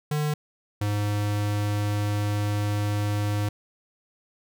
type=tone pair in turn; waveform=square; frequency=150 / 103.57 Hz; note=D3 / G#2; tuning=+37 / -4 cents; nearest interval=tritone; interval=641 cents; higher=first; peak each=-24 dBFS; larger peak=neither; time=0.11-0.34 / 0.81-3.49 s; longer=second; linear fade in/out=5 ms; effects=none